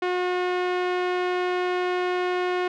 sawtooth tone with low-pass filter, 361.2 Hz, F#4, 42 cents flat, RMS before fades -25 dBFS, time 0.02-2.68 s, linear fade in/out 5 ms, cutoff 2600 Hz, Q 0.99, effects none

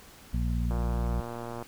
harmonic tone, 59 Hz, A#1, 22 cents sharp, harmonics 1 / 2 / 3 / 4, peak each -27 / -33 / -35 / -37 dBFS, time 0.33-1.21 s, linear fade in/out 10 ms
click train, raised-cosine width 1 ms, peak -24 dBFS, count 109, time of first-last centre 0.71-1.625 s, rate 118 Hz
effects pink hiss -52 dBFS RMS until 1.67 s

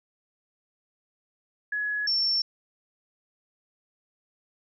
sine tone pair in turn, 1687 / 5423 Hz, G#6 / E8, +27 / +48 cents, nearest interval octave + minor sixth, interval 2021 cents, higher second, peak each -26 / -22 dBFS, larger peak second, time 1.72-2.07 / 2.07-2.42 s, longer neither, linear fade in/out 5 ms, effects none

